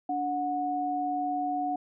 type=tone pair together; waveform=sine; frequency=290.3 / 732.1 Hz; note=D4 / F#5; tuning=-20 / -19 cents; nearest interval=octave + major third; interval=1601 cents; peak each=-33 / -28 dBFS; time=0.09-1.76 s; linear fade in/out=5 ms; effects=none